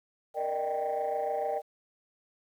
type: chord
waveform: sine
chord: Eb major seventh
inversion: second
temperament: equal with one note detuned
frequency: 466.2 / 595.5 / 622.3 / 784 Hz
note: Bb4 / D5 / Eb5 / G5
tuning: 0 / +24 / 0 / 0 cents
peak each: -34 / -32 / -36 / -31 dBFS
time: 0.34-1.62 s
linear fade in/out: 50 ms
effects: tanh soft clip ceiling -23 dBFS + 10-bit